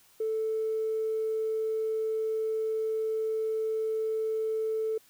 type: tone with tanh clipping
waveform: triangle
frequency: 440 Hz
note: A4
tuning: in tune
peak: -27 dBFS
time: 0.2-4.98 s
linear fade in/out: 5 ms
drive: 4 dB
effects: white hiss -61 dBFS RMS until 5.09 s